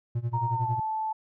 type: tone with tremolo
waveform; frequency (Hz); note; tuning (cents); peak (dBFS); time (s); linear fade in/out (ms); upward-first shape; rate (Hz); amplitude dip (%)
triangle; 118.4; A#2; +27; -22; 0.15-0.8; 5; sine; 11; 90
type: tone with pitch glide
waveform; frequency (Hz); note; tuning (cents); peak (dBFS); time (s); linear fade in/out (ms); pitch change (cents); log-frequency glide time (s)
sine; 932.3 to 874.9; A#5 to A5; 0 to -10; -27; 0.33-1.13; 10; -110; 0.49-0.69
effects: none